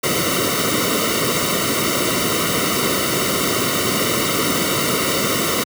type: noise with comb filter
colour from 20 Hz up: pink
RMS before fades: -19 dBFS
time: 0.03-5.64 s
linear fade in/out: 10 ms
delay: 1.2 ms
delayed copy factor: -0.95
effects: high-pass 100 Hz 12 dB/octave